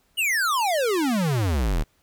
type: exponential sweep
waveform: square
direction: down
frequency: 2995 to 34.65 Hz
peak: -21 dBFS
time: 0.17-1.84 s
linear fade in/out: 20 ms
effects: pink hiss -65 dBFS RMS until 2.02 s